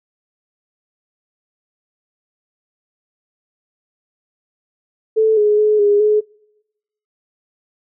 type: tone with pitch steps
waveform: sine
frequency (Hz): 439.2 / 419.3 / 425.2 / 410.3 / 423.9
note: A4 / G#4 / G#4 / G#4 / G#4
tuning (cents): -3 / +17 / +41 / -21 / +35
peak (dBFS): -10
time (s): 5.16-6.21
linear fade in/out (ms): 20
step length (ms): 210
effects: noise-tail reverb RT60 0.9 s tail -26 dB re dry